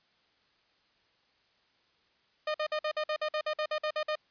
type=tone bursts; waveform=sawtooth; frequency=612 Hz; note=D#5; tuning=29 cents flat; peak=-25 dBFS; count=14; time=2.47-4.155 s; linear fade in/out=5 ms; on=73 ms; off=51 ms; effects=white hiss -69 dBFS RMS until 4.3 s + resampled to 11025 Hz